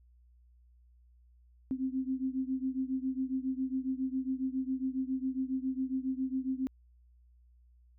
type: beating tone pair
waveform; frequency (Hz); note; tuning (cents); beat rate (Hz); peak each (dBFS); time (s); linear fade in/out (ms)
sine; 259.5 / 266.8; C4 / C4; -14 / +34; 7.3; -33 / -35; 1.71-6.67; 0
effects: added 60 Hz sine -59 dBFS peak until 7.98 s